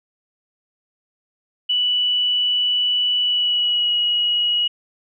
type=tone with pitch glide; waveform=sine; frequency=2960 to 2906 Hz; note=F#7 to F#7; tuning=0 to -32 cents; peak=-16 dBFS; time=1.69-4.68 s; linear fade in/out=10 ms; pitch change=-32 cents; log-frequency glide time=3.21-3.94 s; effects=none